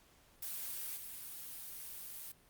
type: noise with level steps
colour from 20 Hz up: blue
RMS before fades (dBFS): -42 / -47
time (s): 0.42-2.32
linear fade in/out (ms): 5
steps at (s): 0.96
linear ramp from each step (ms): 20
effects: pink hiss -66 dBFS RMS until 2.49 s + Opus 48 kbps